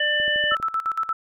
harmonic tone, 595 Hz, D5, 22 cents sharp, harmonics 1 / 3 / 5, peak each -28 / -21 / -24 dBFS, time 0-0.55 s, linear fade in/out 5 ms
click train, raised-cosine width 2 ms, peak -26 dBFS, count 6, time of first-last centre 0.2-0.6 s, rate 12.5 Hz
sine tone with tremolo, 1318.5 Hz, E6, in tune, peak -20 dBFS, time 0.51-1.13 s, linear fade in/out 5 ms, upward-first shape square, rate 8.6 Hz, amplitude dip 80%
effects none

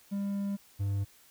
triangle tone pair in turn, 199.8 / 99.68 Hz, G3 / G2, +33 / +29 cents, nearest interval octave, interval 1204 cents, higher first, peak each -28 / -26 dBFS, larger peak second, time 0.11-0.57 / 0.79-1.05 s, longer first, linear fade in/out 20 ms, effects white hiss -60 dBFS RMS until 1.3 s

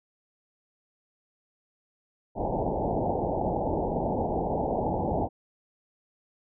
white low-pass noise, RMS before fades -28 dBFS, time 2.35-5.29 s, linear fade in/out 50 ms, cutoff 880 Hz, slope 96 dB/octave, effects none

